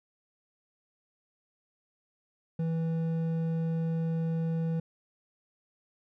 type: tone with hard clipping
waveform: triangle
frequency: 163.7 Hz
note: E3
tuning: 12 cents flat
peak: -29 dBFS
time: 2.59-4.8 s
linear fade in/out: 5 ms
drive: 10 dB
effects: none